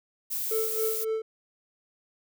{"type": "noise", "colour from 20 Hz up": "violet", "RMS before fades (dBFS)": -31, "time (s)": [0.3, 1.05], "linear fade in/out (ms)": 20}
{"type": "tone with tremolo", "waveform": "triangle", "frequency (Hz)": 441.9, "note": "A4", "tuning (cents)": 7, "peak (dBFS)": -23, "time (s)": [0.51, 1.22], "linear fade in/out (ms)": 5, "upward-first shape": "sine", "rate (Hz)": 3.7, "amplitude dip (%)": 75}
{"effects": []}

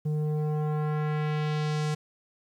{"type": "tone with low-pass filter sweep", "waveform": "square", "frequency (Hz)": 151.8, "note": "D#3", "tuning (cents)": -42, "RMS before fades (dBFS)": -28, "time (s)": [0.05, 1.95], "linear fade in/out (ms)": 10, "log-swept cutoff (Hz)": [320, 7900], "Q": 1.1, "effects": ["10-bit"]}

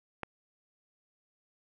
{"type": "click", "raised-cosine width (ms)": 0.5, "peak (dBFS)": -20, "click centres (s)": 0.233, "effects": []}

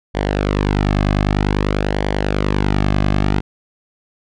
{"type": "tone with flanger", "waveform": "sawtooth", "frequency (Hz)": 50.1, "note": "G1", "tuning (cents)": 38, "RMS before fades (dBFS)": -17, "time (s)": [0.14, 3.41], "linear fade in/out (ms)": 20, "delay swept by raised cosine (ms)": [0.76, 2.16], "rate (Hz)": 0.52, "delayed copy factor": -0.6, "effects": ["low-pass 4000 Hz 12 dB/octave"]}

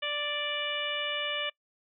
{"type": "harmonic tone", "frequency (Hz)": 587.3, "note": "D5", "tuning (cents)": 0, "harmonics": [1, 2, 3, 4, 5, 6], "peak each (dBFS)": [-37, -40, -38, -37, -34, -39], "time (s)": [0.02, 1.5], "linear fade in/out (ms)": 10, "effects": ["noise-tail reverb RT60 0.1 s tail -23 dB re dry"]}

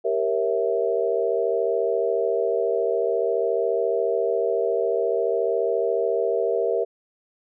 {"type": "chord", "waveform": "sine", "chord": "G diminished seventh", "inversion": "none", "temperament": "equal with one note detuned", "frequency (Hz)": [392, 466.2, 546.7, 659.3], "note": ["G4", "Bb4", "Db5", "Fb5"], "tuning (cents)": [0, 0, -24, 0], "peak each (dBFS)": [-26, -23, -29, -26], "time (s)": [0.04, 6.85], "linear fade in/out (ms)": 20, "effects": []}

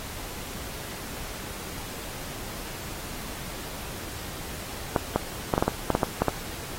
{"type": "clicks", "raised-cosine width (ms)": 1, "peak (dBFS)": -7, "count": 11, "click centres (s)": [4.962, 5.16, 5.538, 5.579, 5.625, 5.68, 5.903, 5.951, 6.032, 6.22, 6.283], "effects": ["pink hiss -38 dBFS RMS until 6.78 s", "AAC 48 kbps"]}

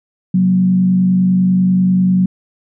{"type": "tone with frequency modulation", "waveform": "sine", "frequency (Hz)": 185, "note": "F#3", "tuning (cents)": 0, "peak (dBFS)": -9, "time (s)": [0.34, 2.26], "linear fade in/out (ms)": 5, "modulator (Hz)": 50.2, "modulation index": 0.41, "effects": []}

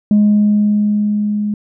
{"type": "tone with level ramp", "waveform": "sine", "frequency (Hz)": 208.6, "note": "G#3", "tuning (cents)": 8, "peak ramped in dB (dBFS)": [-5, -15], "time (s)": [0.11, 1.54], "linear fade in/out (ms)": 2, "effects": ["tanh soft clip ceiling -5 dBFS"]}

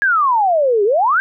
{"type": "exponential two-way sweep", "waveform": "sine", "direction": "down then up", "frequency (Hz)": [1683, 391.4, 1610], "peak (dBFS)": -11, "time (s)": [0.02, 1.2], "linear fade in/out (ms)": 0, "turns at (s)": 0.84, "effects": []}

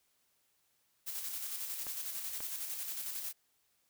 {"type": "noise with tremolo", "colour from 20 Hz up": "blue", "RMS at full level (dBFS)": -39, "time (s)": [1.06, 3.33], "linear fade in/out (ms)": 20, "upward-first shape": "square", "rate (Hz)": 11, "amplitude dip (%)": 35}
{"type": "clicks", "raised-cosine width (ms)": 0.5, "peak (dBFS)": -31, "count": 2, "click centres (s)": [1.868, 2.405]}
{"effects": ["white hiss -75 dBFS RMS until 3.89 s"]}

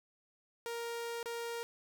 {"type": "tone with dropouts", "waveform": "sawtooth", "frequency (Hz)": 467.6, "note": "A#4", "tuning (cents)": 5, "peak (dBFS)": -34, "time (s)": [0.66, 1.63], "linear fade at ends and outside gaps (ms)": 0, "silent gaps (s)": [1.229, 1.258], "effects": []}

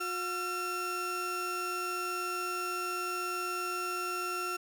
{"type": "tone pair together", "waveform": "35% pulse", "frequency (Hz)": [359.7, 1358], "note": ["F#4", "F6"], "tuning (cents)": [-49, -49], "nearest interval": "octave + major seventh", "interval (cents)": 2300, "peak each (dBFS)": [-37, -32], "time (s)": [0, 4.57], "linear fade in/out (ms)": 10, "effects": []}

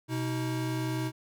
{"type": "tone pair together", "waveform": "square", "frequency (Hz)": [126.12, 317.8], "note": ["B2", "D#4"], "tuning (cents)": [37, 37], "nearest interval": "octave + major third", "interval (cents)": 1600, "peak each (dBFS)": [-32, -34], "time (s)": [0.08, 1.12], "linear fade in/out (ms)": 50, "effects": []}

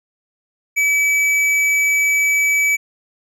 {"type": "tone with hard clipping", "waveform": "sine", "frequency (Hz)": 2293, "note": "D7", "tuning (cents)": -42, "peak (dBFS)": -15, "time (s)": [0.76, 2.77], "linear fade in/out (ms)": 20, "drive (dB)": 10, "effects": []}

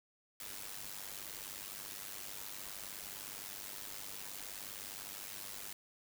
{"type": "noise with amplitude modulation", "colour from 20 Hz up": "white", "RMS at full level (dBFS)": -43, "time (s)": [0.4, 5.73], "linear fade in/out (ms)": 2, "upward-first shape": "sine", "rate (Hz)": 99.4, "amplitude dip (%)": 75, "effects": []}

